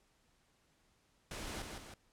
pink noise with echo, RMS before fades -44 dBFS, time 1.31-1.62 s, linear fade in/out 2 ms, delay 160 ms, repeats 2, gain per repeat -4 dB, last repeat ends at 1.94 s, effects pink hiss -73 dBFS RMS until 2.12 s + low-pass 10000 Hz 12 dB/octave

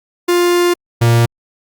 45% pulse tone pair in turn, 351.3 / 117.23 Hz, F4 / A#2, +10 / +10 cents, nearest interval octave + perfect fifth, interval 1900 cents, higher first, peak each -10 / -8 dBFS, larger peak second, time 0.28-0.74 / 1.01-1.26 s, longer first, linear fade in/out 10 ms, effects Opus 48 kbps

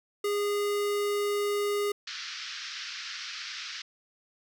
square tone, 410 Hz, G#4, 22 cents flat, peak -27 dBFS, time 0.24-1.92 s, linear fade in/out 5 ms
white band-pass noise, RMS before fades -39 dBFS, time 2.07-3.82 s, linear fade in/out 5 ms, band 1300 to 5600 Hz, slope 48 dB/octave
effects none

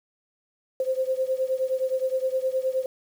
sine beating tone pair, 518 / 527.6 Hz, C5 / C5, -17 / +14 cents, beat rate 9.6 Hz, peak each -25 / -27 dBFS, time 0.8-2.86 s, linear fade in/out 2 ms, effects 8-bit

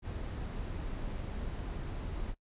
brown noise, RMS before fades -38 dBFS, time 0.02-2.35 s, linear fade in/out 50 ms, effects noise-tail reverb RT60 0.1 s tail -22 dB re dry + resampled to 8000 Hz

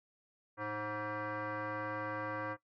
sine tone with frequency modulation, 311.1 Hz, D#4, in tune, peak -35 dBFS, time 0.57-2.57 s, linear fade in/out 50 ms, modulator 421 Hz, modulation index 3.3, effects noise-tail reverb RT60 0.1 s tail -17 dB re dry + tanh soft clip ceiling -31 dBFS

